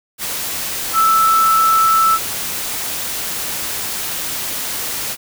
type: tone in noise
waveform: sine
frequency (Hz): 1318.5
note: E6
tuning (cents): 0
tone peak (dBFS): -10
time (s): 0.93-2.19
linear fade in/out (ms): 50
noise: white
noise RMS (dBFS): -23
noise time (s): 0.18-5.17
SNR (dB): +10
effects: none